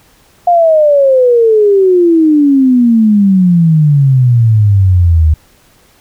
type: exponential sweep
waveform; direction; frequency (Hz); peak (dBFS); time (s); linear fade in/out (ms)
sine; down; 713 to 75.8; -4; 0.47-5.34; 5
effects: pink hiss -47 dBFS RMS until 6 s